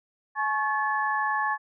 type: tone cluster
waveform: sine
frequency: 850 / 1102 / 1725 Hz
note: G#5 / C#6 / A6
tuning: +40 / -11 / -35 cents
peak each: -28 dBFS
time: 0.35-1.58 s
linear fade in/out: 50 ms
effects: none